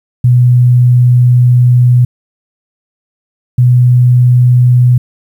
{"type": "tone pair in turn", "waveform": "sine", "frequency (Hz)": [123.47, 123.92], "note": ["B2", "B2"], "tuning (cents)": [0, 6], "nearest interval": "unison", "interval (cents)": 6, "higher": "second", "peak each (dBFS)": -3, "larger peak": "neither", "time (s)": [[0.24, 2.05], [3.58, 4.98]], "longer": "first", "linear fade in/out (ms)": 5, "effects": ["7-bit"]}